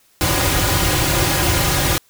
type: noise with comb filter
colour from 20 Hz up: pink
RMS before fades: -17 dBFS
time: 0.21-1.98 s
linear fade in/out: 0 ms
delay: 4.5 ms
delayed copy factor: -0.85
effects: white hiss -56 dBFS RMS until 2.09 s